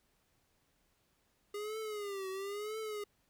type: tone with vibrato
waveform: square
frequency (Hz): 408.2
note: G#4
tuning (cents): -30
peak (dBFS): -39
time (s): 1.54-3.04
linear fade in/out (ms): 5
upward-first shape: triangle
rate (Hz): 1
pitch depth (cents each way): 140
effects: pink hiss -75 dBFS RMS until 3.29 s